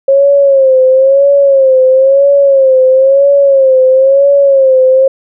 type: tone with vibrato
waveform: sine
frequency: 540 Hz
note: C#5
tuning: 45 cents flat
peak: -3 dBFS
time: 0.08-5.08 s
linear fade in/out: 5 ms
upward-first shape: sine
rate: 1 Hz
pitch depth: 75 cents each way
effects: none